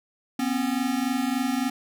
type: tone pair together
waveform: square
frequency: 245.9 / 269.4 Hz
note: B3 / C#4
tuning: -7 / -49 cents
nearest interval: major second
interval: 158 cents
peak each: -27 dBFS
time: 0.39-1.7 s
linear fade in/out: 5 ms
effects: none